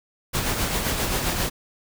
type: noise with tremolo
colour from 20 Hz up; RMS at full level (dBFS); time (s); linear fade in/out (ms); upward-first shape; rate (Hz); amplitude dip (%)
pink; -23; 0.33-1.5; 20; sine; 7.6; 40
effects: none